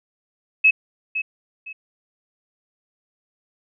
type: tone with echo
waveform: sine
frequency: 2580 Hz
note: E7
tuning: 38 cents flat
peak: -10 dBFS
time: 0.64-0.71 s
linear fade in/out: 10 ms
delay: 510 ms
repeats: 2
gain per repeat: -11 dB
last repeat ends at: 1.73 s
effects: none